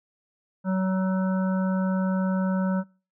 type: harmonic tone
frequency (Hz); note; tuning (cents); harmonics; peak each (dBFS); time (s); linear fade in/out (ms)
188.2; F#3; +30; 1 / 3 / 5 / 7 / 8; -22 / -32 / -36 / -39 / -40; 0.64-2.84; 50
effects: noise-tail reverb RT60 0.4 s tail -26 dB re dry